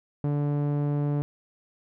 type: tone with low-pass filter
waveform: sawtooth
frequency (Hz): 145.4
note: D3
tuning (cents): -17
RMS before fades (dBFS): -26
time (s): 0.24-1.22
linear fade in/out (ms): 0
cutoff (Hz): 650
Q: 0.51
effects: none